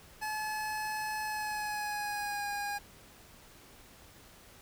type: tone with pitch glide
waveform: 25% pulse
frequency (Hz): 858 to 816.4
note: A5 to G#5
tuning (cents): -44 to -30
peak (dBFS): -30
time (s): 0.21-2.79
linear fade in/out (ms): 20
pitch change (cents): -86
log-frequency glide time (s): 1.23-2.46
effects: pink hiss -56 dBFS RMS until 4.61 s